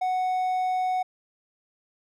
triangle tone, 740 Hz, F#5, in tune, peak -21 dBFS, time 0.01-1.03 s, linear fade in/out 10 ms, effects none

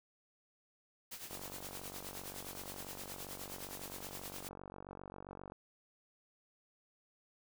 white noise with tremolo, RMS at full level -45 dBFS, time 1.11-4.49 s, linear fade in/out 10 ms, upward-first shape triangle, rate 9.6 Hz, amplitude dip 75%
click train, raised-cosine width 1 ms, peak -34 dBFS, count 201, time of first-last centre 1.31-5.521 s, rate 47.5 Hz
effects none

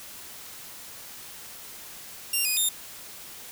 5% pulse tone with pitch steps, 2778 / 2482 / 3647 Hz, F7 / D#7 / A#7, -10 / -5 / -39 cents, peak -15 dBFS, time 2.33-2.69 s, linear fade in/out 5 ms, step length 120 ms, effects white hiss -43 dBFS RMS until 3.51 s

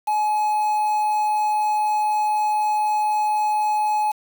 triangle tone with quantisation, 848 Hz, G#5, 36 cents sharp, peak -16 dBFS, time 0.07-4.12 s, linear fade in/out 10 ms, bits 6, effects none

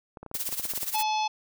clicks, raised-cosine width 1 ms, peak -27 dBFS, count 12, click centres 0.172 / 0.23 / 0.263 / 0.314 / 0.352 / 0.49 / 0.526 / 0.597 / 0.654 / 0.736 / 0.777 / 0.831 s
blue noise with tremolo, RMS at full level -29 dBFS, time 0.34-1.03 s, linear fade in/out 5 ms, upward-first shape sine, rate 17 Hz, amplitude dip 75%
harmonic tone, 860 Hz, A5, 40 cents flat, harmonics 1 / 3 / 4 / 5 / 6 / 7, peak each -25 / -35 / -37 / -39 / -41 / -42 dBFS, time 0.94-1.28 s, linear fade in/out 10 ms
effects none

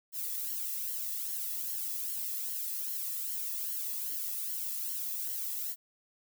violet noise with flanger, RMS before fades -36 dBFS, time 0.12-5.76 s, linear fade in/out 50 ms, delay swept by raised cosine 0.81 to 1.35 ms, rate 2.5 Hz, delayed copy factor -0.7, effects none

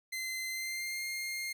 sawtooth tone with pitch glide, 2065 to 2121 Hz, C7 to C7, -23 to +23 cents, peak -32 dBFS, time 0.12-1.53 s, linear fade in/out 10 ms, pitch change +46 cents, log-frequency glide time 0.49-1.04 s, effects none

